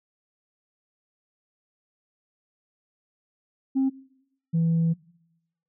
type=tone pair in turn; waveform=sine; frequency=266.9 / 165.09 Hz; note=C4 / E3; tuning=+35 / +3 cents; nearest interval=minor sixth; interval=832 cents; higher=first; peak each=-18 dBFS; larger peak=neither; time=3.75-3.9 / 4.53-4.94 s; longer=second; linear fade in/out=20 ms; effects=noise-tail reverb RT60 0.8 s tail -22 dB re dry + tanh soft clip ceiling -17 dBFS